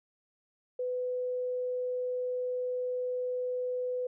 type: tone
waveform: sine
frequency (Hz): 500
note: B4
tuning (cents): +21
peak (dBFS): -30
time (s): 0.79-4.07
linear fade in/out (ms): 5
effects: none